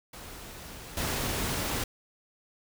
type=noise with level steps; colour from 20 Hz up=pink; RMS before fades=-44 / -31 dBFS; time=0.13-1.84 s; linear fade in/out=5 ms; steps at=0.97 s; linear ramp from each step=2 ms; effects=none